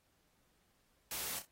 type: noise with echo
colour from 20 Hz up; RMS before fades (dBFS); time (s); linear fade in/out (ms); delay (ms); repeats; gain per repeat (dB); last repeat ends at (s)
white; -41; 1.11-1.39; 2; 31; 2; -9; 1.452
effects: pink hiss -75 dBFS RMS until 1.51 s + AAC 48 kbps